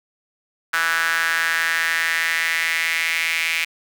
sawtooth tone with high-pass filter sweep, 164.81 Hz, E3, in tune, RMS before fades -21 dBFS, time 0.73-3.65 s, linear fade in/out 10 ms, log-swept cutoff 1500 to 2300 Hz, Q 4.8, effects none

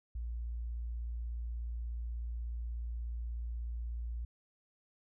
sine tone, 58.27 Hz, A#1, in tune, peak -36 dBFS, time 0.15-4.25 s, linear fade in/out 5 ms, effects none

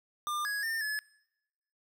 square tone with pitch steps, 1199 / 1667 / 1807 / 1712 Hz, D6 / G#6 / A6 / A6, +36 / +6 / +46 / -48 cents, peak -32 dBFS, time 0.27-0.99 s, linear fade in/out 0 ms, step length 180 ms, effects noise-tail reverb RT60 0.9 s tail -25 dB re dry

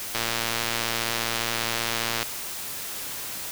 click train, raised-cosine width 0.2 ms, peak -8 dBFS, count 240, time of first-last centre 0.15-2.228 s, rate 115 Hz, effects white hiss -34 dBFS RMS until 3.51 s

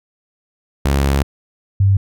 sawtooth / sine tone pair in turn, 69.3 / 98 Hz, C#2 / G2, 0 / 0 cents, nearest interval tritone, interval 600 cents, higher second, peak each -9 dBFS, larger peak neither, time 0.85-1.23 / 1.8-1.97 s, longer first, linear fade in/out 5 ms, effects none

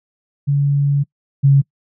sine tone pair in turn, 141.9 / 138.82 Hz, C#3 / C#3, +41 / +3 cents, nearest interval unison, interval 38 cents, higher first, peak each -12 / -7 dBFS, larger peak second, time 0.47-1.04 / 1.43-1.62 s, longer first, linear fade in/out 20 ms, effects noise-tail reverb RT60 0.1 s tail -24 dB re dry

